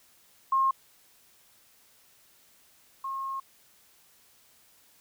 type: tone pair in turn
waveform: sine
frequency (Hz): 1071 / 1077.8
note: C6 / C#6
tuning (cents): +40 / -49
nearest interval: unison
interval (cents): 11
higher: second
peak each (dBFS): -21 / -31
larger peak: first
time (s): 0.52-0.71 / 3.04-3.4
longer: second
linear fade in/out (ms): 5
effects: white hiss -61 dBFS RMS until 5 s